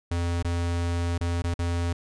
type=tone with dropouts; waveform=square; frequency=86 Hz; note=F2; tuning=26 cents flat; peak=-25 dBFS; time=0.11-1.93 s; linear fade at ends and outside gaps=5 ms; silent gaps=0.426-0.446 / 1.18-1.209 / 1.421-1.44 / 1.541-1.59 s; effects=resampled to 22050 Hz